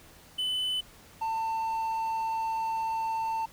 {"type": "tone pair in turn", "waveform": "triangle", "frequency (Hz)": [3013, 895.8], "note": ["F#7", "A5"], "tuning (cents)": [31, 31], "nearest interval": "octave + major sixth", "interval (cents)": 2100, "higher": "first", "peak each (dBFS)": -26, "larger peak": "neither", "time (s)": [[0.38, 0.81], [1.21, 3.46]], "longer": "second", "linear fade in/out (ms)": 10, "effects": ["pink hiss -54 dBFS RMS until 3.52 s"]}